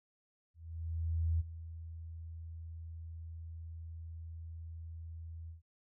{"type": "tone with ADSR envelope", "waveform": "sine", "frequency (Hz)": 82.1, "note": "E2", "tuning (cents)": -6, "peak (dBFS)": -28, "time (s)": [0.54, 5.62], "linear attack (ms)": 860, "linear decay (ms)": 20, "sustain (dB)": -15, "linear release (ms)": 130, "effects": []}